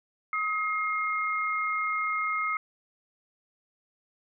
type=tone pair together; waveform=sine; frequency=1268 / 2133 Hz; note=D#6 / C7; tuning=+32 / +33 cents; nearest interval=major sixth; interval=901 cents; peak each=-28 / -30 dBFS; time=0.33-2.57 s; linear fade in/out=2 ms; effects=none